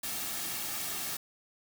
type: noise with comb filter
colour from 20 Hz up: white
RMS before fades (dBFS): -36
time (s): 0.03-1.17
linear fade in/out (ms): 5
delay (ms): 2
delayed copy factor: -0.5
effects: none